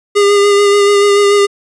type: tone with vibrato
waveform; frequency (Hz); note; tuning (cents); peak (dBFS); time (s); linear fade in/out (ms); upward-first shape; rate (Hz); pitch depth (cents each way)
square; 405.7; G#4; -41; -7; 0.15-1.47; 20; sine; 6.9; 21
effects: resampled to 22050 Hz